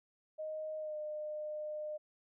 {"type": "tone with pitch glide", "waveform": "sine", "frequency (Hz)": [622, 606.7], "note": ["D#5", "D#5"], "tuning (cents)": [-1, -44], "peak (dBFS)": -38, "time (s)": [0.38, 1.98], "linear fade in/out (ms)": 20, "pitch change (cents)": -43, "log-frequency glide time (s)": [0.78, 0.97], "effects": []}